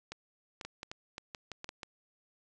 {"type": "clicks", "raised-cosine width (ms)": 0.2, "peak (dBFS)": -24, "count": 11, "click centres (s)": [0.12, 0.612, 0.65, 0.831, 0.915, 1.181, 1.348, 1.517, 1.644, 1.691, 1.832], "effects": ["resampled to 22050 Hz"]}